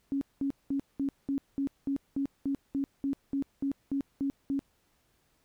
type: tone bursts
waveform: sine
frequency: 276.4 Hz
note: C#4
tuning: 5 cents flat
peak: -27 dBFS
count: 16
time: 0.12-4.592 s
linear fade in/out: 0 ms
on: 92 ms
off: 200 ms
effects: pink hiss -71 dBFS RMS until 5.44 s